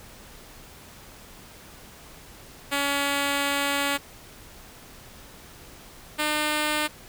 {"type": "tone pair in turn", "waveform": "5% pulse", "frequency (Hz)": [282.2, 302.2], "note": ["C#4", "D4"], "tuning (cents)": [31, 50], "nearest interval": "minor second", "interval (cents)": 119, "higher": "second", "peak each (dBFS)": [-12, -12], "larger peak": "neither", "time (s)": [[2.71, 3.98], [6.18, 6.88]], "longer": "first", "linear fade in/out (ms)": 20, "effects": ["pink hiss -47 dBFS RMS until 7.08 s"]}